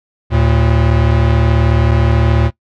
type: tone pair together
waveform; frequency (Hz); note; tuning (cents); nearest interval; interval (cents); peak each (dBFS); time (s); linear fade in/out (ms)
square; 75 / 113.74; D2 / A#2; +37 / -42; perfect fifth; 721; -13; 0.3-2.51; 50
effects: noise-tail reverb RT60 0.1 s tail -20 dB re dry + low-pass 3000 Hz 12 dB/octave